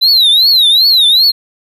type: tone with vibrato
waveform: triangle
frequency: 3951 Hz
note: B7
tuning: in tune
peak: -4 dBFS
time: 0.01-1.32 s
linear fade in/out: 20 ms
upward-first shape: triangle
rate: 2.6 Hz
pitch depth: 220 cents each way
effects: none